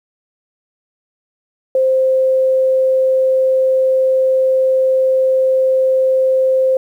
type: tone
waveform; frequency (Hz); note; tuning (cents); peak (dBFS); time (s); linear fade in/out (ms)
sine; 523.3; C5; 0; -10; 1.75-6.77; 2
effects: 8-bit

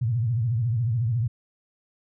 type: tone with vibrato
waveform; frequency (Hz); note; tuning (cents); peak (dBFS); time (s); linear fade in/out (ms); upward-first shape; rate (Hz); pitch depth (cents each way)
sine; 116.54; A#2; 0; -21; 0.01-1.28; 10; sine; 14; 160
effects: none

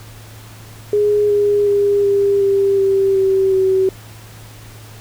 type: tone with pitch steps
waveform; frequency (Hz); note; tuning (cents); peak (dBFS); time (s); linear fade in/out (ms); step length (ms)
sine; 415.3 / 410.1 / 404.9 / 399.8 / 394.7 / 389.7 / 384.8 / 380; G#4 / G#4 / G#4 / G4 / G4 / G4 / G4 / F#4; 0 / -22 / -44 / +34 / +12 / -10 / -32 / +46; -11; 0.93-3.89; 2; 370
effects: added 109 Hz sine -37 dBFS peak until 5 s + pink hiss -41 dBFS RMS until 5 s

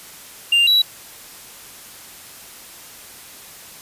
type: tone pair in turn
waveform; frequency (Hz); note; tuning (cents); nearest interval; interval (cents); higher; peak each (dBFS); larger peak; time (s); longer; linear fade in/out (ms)
triangle; 2794 / 3912; F7 / B7; 0 / -17; tritone; 583; second; -10; neither; 0.52-0.67 / 0.67-0.82; neither; 5
effects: white hiss -40 dBFS RMS until 3.81 s + resampled to 32000 Hz

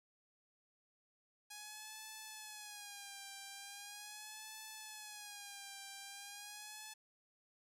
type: tone with vibrato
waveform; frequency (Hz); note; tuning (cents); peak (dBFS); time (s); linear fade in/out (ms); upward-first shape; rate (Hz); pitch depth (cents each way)
5% pulse; 829; G#5; -3; -37; 1.5-6.94; 10; sine; 0.4; 84
effects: none

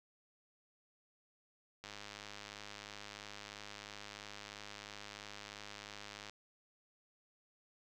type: click train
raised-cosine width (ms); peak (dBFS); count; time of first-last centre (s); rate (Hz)
0.2; -30; 460; 1.84-6.296; 103
effects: none

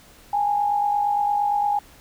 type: tone pair together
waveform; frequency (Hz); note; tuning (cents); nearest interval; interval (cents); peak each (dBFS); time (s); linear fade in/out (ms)
sine; 819.3 / 868; G#5 / A5; -24 / -24; minor second; 100; -19 / -28; 0.33-1.79; 5
effects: pink hiss -50 dBFS RMS until 2 s

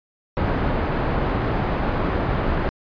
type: low-pass noise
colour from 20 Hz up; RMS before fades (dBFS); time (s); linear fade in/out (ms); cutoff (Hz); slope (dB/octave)
pink; -22; 0.37-2.69; 0; 1400; 12
effects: resampled to 11025 Hz

